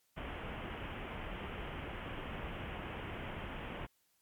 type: low-pass noise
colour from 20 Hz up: pink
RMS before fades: -43 dBFS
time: 0.16-3.87 s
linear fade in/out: 20 ms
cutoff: 3200 Hz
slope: 96 dB/octave
effects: white hiss -75 dBFS RMS until 4.21 s + MP3 96 kbps